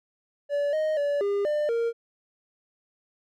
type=tone with pitch steps; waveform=triangle; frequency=575 / 622 / 575 / 403.4 / 597 / 464.3 Hz; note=D5 / D#5 / D5 / G4 / D5 / A#4; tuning=-37 / -1 / -37 / +50 / +28 / -7 cents; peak=-21 dBFS; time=0.49-1.93 s; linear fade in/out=50 ms; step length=240 ms; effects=none